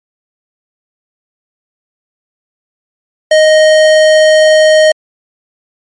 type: tone with hard clipping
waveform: sine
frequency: 622.3 Hz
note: D#5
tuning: in tune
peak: -5 dBFS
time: 3.31-4.92 s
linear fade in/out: 5 ms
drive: 17 dB
effects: MP3 48 kbps